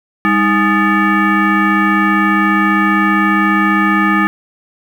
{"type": "tone with frequency modulation", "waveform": "sine", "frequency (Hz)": 718, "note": "F5", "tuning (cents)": 48, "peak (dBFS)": -9, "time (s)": [0.25, 4.27], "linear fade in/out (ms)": 0, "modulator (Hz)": 517, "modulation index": 2.5, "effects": ["7-bit"]}